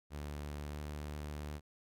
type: tone with pitch glide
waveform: sawtooth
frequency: 73.42 to 74.32 Hz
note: D2 to D2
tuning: 0 to +21 cents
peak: -37 dBFS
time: 0.1-1.61 s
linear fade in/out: 50 ms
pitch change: +21 cents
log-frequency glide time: 0.69-0.76 s
effects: none